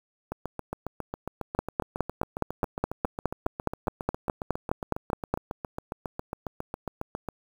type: two click trains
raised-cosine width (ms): 1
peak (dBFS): -10 / -18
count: 19 / 52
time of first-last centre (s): 1.59-5.34 / 0.32-7.287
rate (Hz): 4.8 / 7.32
effects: 7-bit